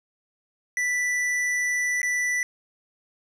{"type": "tone with dropouts", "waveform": "square", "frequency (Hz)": 1975.5, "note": "B6", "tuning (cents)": 0, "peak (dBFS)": -23, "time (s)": [0.77, 2.43], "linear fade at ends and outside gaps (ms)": 1, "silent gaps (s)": [2.017, 2.03], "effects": ["low-pass 9000 Hz 12 dB/octave", "9-bit"]}